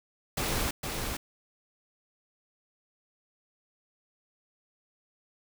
pink noise with echo, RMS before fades -30 dBFS, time 0.37-0.71 s, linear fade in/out 5 ms, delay 460 ms, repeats 1, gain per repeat -4 dB, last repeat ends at 1.17 s, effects none

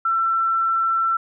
sine tone, 1343 Hz, E6, 32 cents sharp, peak -17 dBFS, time 0.05-1.17 s, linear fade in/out 5 ms, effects none

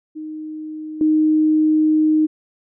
sine tone with level steps, 310 Hz, D#4, 6 cents flat, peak -27 / -12 dBFS, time 0.15-2.27 s, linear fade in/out 20 ms, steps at 1.01 s, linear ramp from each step 2 ms, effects none

